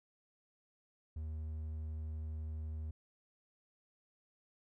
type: tone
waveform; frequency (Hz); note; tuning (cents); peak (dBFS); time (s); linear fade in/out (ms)
triangle; 78; D#2; +5; -37; 1.16-2.91; 5
effects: none